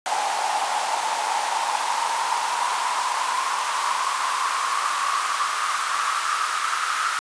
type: noise with high-pass filter sweep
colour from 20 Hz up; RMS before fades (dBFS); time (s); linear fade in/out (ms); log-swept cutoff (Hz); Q
pink; -24; 0.06-7.19; 0; 800 to 1300; 7.2
effects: resampled to 22050 Hz